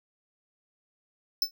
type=tone with exponential decay; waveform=square; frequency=5280 Hz; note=E8; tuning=2 cents sharp; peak=-19 dBFS; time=1.42-1.51 s; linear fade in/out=2 ms; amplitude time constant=19 ms; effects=none